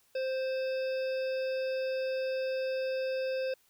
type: harmonic tone with a mistuned harmonic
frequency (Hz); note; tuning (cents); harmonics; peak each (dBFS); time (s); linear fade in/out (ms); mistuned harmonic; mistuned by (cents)
523.3; C5; 0; 1 / 3 / 5 / 7 / 9 / 10; -30 / -45 / -44 / -53 / -53 / -51; 0.15-3.54; 5; 10; -25
effects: white hiss -68 dBFS RMS until 3.69 s